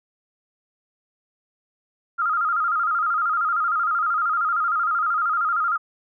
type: tone with vibrato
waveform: sine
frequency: 1318.5 Hz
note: E6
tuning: in tune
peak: -19 dBFS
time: 2.18-5.78 s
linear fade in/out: 20 ms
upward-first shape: square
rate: 13 Hz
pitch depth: 86 cents each way
effects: none